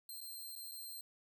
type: tone with dropouts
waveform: 10% pulse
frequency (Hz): 4161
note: C8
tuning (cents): -10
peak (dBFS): -39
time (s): 0.09-1.01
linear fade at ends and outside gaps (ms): 2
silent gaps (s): 0.206-0.212 / 0.554-0.56 / 0.713-0.717
effects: 13-bit